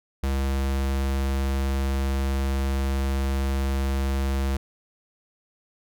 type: tone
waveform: square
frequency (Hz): 67.7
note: C#2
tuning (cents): -40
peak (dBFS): -23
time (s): 0.23-4.57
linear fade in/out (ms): 5
effects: none